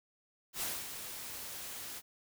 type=noise with ADSR envelope; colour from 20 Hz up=white; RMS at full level=-36 dBFS; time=0.53-2.02 s; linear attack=87 ms; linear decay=230 ms; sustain=-8 dB; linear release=47 ms; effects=none